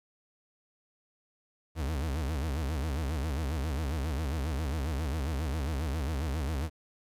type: tone with vibrato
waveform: 40% pulse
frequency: 73.42 Hz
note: D2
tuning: in tune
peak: -29 dBFS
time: 1.75-6.7 s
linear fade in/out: 50 ms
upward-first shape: sine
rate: 7.4 Hz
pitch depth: 200 cents each way
effects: resampled to 32000 Hz + 10-bit